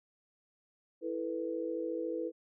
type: chord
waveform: sine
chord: E suspended fourth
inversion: none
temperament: equal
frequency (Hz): 329.6 / 440 / 493.9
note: E4 / A4 / B4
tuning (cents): 0 / 0 / 0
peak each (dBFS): -37 / -40 / -37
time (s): 1.01-2.32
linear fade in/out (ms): 50
effects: none